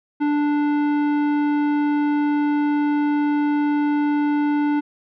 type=tone with tanh clipping; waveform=triangle; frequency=293.7 Hz; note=D4; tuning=in tune; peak=-19 dBFS; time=0.2-4.81 s; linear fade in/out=20 ms; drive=18 dB; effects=none